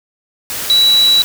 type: tone in noise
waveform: sine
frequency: 3920 Hz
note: B7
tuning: 14 cents flat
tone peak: -7 dBFS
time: 0.7-1.22 s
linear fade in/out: 0 ms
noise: white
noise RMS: -22 dBFS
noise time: 0.5-1.24 s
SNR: +12 dB
effects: none